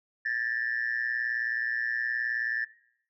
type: tone with amplitude modulation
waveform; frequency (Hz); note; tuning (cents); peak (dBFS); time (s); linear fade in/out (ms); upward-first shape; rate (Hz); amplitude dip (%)
sine; 1760; A6; 0; -22; 0.25-2.65; 10; sine; 119; 90
effects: noise-tail reverb RT60 0.7 s tail -21 dB re dry + tanh soft clip ceiling -21 dBFS